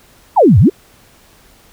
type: exponential two-way sweep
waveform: sine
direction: down then up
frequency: 1028 to 83.4 to 455.4 Hz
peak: -4 dBFS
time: 0.36-0.7 s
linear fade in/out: 20 ms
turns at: 0.59 s
effects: pink hiss -47 dBFS RMS until 1.72 s